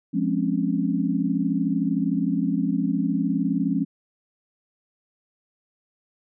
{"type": "chord", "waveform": "sine", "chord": "Db major seventh", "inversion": "first", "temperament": "equal with one note detuned", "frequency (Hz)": [174.61, 207.7, 261.6, 281.1], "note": ["F3", "Ab3", "C4", "Db4"], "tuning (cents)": [0, 0, 0, 24], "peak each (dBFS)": -26, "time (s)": [0.13, 3.85], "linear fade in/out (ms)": 20, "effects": []}